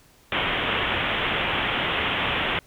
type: low-pass noise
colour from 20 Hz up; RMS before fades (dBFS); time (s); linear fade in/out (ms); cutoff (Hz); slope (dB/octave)
white; -25; 0.32-2.59; 2; 3400; 96
effects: pink hiss -56 dBFS RMS until 2.66 s